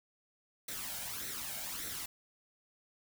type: noise with flanger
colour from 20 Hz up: white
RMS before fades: -41 dBFS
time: 0.68-2.06 s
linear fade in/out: 5 ms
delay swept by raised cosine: 0.5 to 1.35 ms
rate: 1.7 Hz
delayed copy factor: +0.6
effects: none